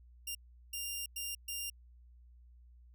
10% pulse tone bursts at uneven times, 2795 Hz, F7, 1 cent sharp, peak -29 dBFS, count 4, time 0.27-0.35 / 0.73-1.06 / 1.16-1.35 / 1.48-1.7 s, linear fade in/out 5 ms, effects added 60 Hz sine -56 dBFS peak until 2.94 s

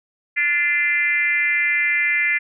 sine tone with frequency modulation, 2063 Hz, C7, 25 cents flat, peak -16 dBFS, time 0.36-2.39 s, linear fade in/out 20 ms, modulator 320 Hz, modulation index 1, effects none

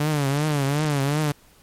sawtooth tone with vibrato, 145.2 Hz, D3, 19 cents flat, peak -16 dBFS, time 0-1.32 s, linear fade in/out 5 ms, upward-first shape triangle, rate 2.7 Hz, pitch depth 130 cents each way, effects pink hiss -55 dBFS RMS until 1.62 s + MP3 64 kbps

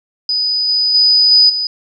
sine tone with level steps, 4978 Hz, D#8, in tune, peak -13 / -11 / -7 / -5 / -15 dBFS, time 0.29-1.67 s, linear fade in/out 2 ms, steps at 0.68 / 0.94 / 1.31 / 1.49 s, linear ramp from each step 10 ms, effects none

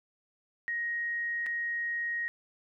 sine tone with dropouts, 1879 Hz, A#6, 13 cents sharp, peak -30 dBFS, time 0.68-2.28 s, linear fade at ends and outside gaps 0 ms, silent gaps 1.462-1.466 s, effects none

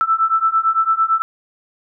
sine beating tone pair, 1318.5 / 1327.4 Hz, E6 / E6, 0 / +12 cents, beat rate 8.9 Hz, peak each -17 / -16 dBFS, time 0.01-1.22 s, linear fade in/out 0 ms, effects none

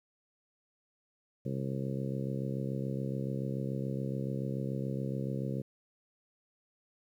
harmonic tone, 67 Hz, C2, 42 cents sharp, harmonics 2 / 3 / 4 / 5 / 6 / 7 / 8, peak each -35 / -38 / -43 / -44 / -45 / -44 / -45 dBFS, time 1.45-5.62 s, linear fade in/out 10 ms, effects 11-bit

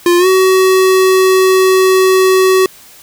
square tone with pitch glide, 349.2 to 376.4 Hz, F4 to F#4, 0 to +30 cents, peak -7 dBFS, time 0.06-2.66 s, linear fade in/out 2 ms, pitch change +130 cents, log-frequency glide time 0.18-0.27 s, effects white hiss -39 dBFS RMS until 3.02 s

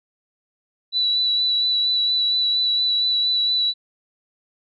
sine tone with vibrato, 3951 Hz, B7, in tune, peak -17 dBFS, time 0.92-3.74 s, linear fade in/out 50 ms, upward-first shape sine, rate 4.3 Hz, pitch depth 17 cents each way, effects none

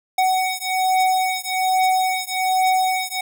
square beating tone pair, 748 / 749.2 Hz, F#5 / F#5, +19 / +21 cents, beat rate 1.2 Hz, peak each -21 dBFS, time 0.18-3.21 s, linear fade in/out 5 ms, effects none

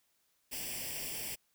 white noise with comb filter, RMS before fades -40 dBFS, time 0.51-1.36 s, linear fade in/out 20 ms, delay 0.38 ms, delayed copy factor +0.8, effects white hiss -75 dBFS RMS until 1.54 s

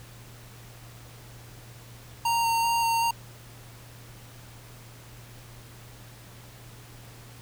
square tone with vibrato, 923 Hz, A#5, 17 cents flat, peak -23 dBFS, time 2.25-3.11 s, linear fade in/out 5 ms, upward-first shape square, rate 2.6 Hz, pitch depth 9 cents each way, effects added 118 Hz sine -47 dBFS peak until 7.41 s + pink hiss -50 dBFS RMS until 7.41 s

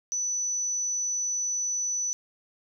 sine tone, 5970 Hz, F#8, 15 cents sharp, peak -26 dBFS, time 0.12-2.13 s, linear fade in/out 0 ms, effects none

